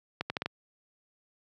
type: accelerating click train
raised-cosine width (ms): 0.3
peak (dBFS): -15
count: 5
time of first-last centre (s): 0.21-0.46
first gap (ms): 90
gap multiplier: 0.76
effects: high-pass 100 Hz 12 dB/octave